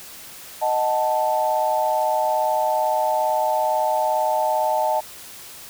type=chord; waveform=sine; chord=D# diminished; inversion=none; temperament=equal; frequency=622.3 / 740 / 880 Hz; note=D#5 / F#5 / A5; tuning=0 / 0 / 0 cents; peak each=-22 / -25 / -21 dBFS; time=0.61-5.01 s; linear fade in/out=20 ms; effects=white hiss -40 dBFS RMS until 5.69 s